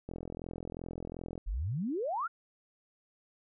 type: click train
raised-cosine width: 2 ms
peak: -27 dBFS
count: 56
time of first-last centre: 0.09-1.378 s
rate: 42.7 Hz
type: exponential sweep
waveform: sine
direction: up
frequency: 38.89 to 1474 Hz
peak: -31 dBFS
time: 1.46-2.28 s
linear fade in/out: 20 ms
effects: none